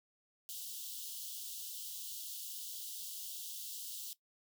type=high-pass noise; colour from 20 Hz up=white; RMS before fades=-45 dBFS; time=0.49-4.13 s; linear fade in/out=0 ms; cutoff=2900 Hz; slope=96 dB/octave; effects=noise-tail reverb RT60 0.1 s tail -17 dB re dry